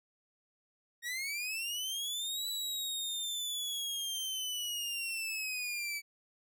sawtooth linear two-way sweep, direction up then down, 1862 to 3951 to 2283 Hz, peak -32 dBFS, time 1.02-6.02 s, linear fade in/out 50 ms, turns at 2.47 s, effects none

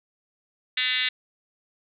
sine tone with frequency modulation, 2789 Hz, F7, 3 cents flat, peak -22 dBFS, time 0.77-1.09 s, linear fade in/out 5 ms, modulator 254 Hz, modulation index 4.3, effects none

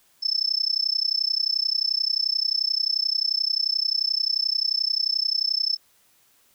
sine tone with amplitude modulation, 5274 Hz, E8, in tune, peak -17 dBFS, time 0.22-5.77 s, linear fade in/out 20 ms, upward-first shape sine, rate 31.4 Hz, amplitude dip 100%, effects white hiss -61 dBFS RMS until 6.54 s

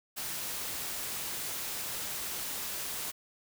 white noise, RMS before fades -37 dBFS, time 0.16-3.12 s, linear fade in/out 20 ms, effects none

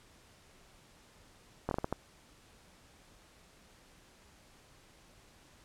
slowing click train, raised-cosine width 1 ms, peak -18 dBFS, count 6, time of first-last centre 1.69-1.926 s, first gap 22 ms, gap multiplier 1.39, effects pink hiss -61 dBFS RMS until 5.64 s + low-pass 10000 Hz 12 dB/octave

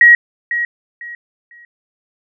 sine tone with echo, 1900 Hz, A#6, 33 cents sharp, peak -3 dBFS, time 0.01-0.15 s, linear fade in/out 2 ms, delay 500 ms, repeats 3, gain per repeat -12 dB, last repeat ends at 1.65 s, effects none

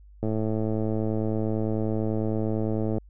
click train, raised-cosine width 2 ms, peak -15 dBFS, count 301, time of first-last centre 0.23-2.982 s, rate 109 Hz, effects added 50 Hz sine -47 dBFS peak until 3.09 s

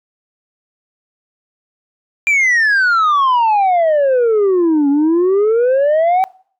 sine exponential two-way sweep, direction down then up, 2395 to 277.2 to 772 Hz, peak -7 dBFS, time 2.27-6.24 s, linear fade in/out 0 ms, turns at 4.89 s, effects noise-tail reverb RT60 0.5 s tail -25 dB re dry + tanh soft clip ceiling -9 dBFS

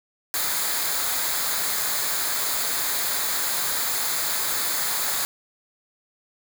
white noise with comb filter, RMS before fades -25 dBFS, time 0.34-5.25 s, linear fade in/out 0 ms, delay 0.35 ms, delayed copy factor -0.6, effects none

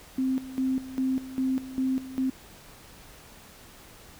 sine tone with tremolo, 261.6 Hz, C4, in tune, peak -23 dBFS, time 0.18-2.3 s, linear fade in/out 5 ms, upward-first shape square, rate 2.5 Hz, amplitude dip 80%, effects pink hiss -50 dBFS RMS until 4.19 s

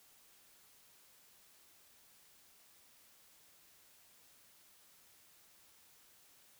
silence, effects white hiss -65 dBFS RMS until 6.59 s

